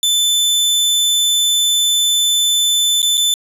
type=tone with dropouts; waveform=sawtooth; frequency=3520 Hz; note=A7; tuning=in tune; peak=-9 dBFS; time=0.03-3.34 s; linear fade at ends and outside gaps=1 ms; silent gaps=3.019-3.028 / 3.172-3.177 s; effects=resampled to 32000 Hz + 7-bit